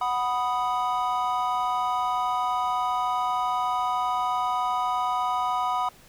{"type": "chord", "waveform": "triangle", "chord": "B major", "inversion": "second", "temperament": "equal", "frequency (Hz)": [740, 987.8, 1244.5], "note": ["F#5", "B5", "D#6"], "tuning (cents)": [0, 0, 0], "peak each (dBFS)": [-26, -25, -27], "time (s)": [0.01, 5.89], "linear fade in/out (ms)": 5, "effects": ["pink hiss -53 dBFS RMS until 6.08 s"]}